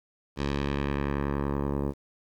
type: tone with low-pass filter sweep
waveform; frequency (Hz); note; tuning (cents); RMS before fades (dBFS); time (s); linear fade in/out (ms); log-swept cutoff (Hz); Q
10% pulse; 70.5; C#2; +30; -29; 0.36-1.94; 50; 5000 to 660; 1.1
effects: 9-bit